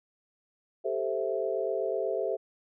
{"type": "chord", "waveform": "sine", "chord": "A minor seventh", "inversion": "third", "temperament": "equal", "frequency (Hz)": [392, 440, 523.3, 659.3], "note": ["G4", "A4", "C5", "E5"], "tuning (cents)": [0, 0, 0, 0], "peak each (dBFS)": -33, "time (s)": [0.84, 2.37], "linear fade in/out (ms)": 20, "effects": []}